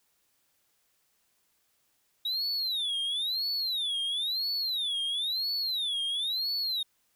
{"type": "tone with vibrato", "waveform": "triangle", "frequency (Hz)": 3783, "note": "A#7", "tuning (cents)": 25, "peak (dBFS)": -27, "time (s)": [2.25, 6.83], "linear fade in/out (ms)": 5, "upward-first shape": "sine", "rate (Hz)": 0.99, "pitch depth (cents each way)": 280, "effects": ["white hiss -72 dBFS RMS until 7.15 s"]}